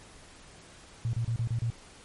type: tone bursts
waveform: sine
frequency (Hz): 116.2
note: A#2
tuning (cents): -5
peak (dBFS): -26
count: 6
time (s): 1.05-1.702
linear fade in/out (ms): 0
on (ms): 82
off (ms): 32
effects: pink hiss -52 dBFS RMS until 2.04 s + MP3 48 kbps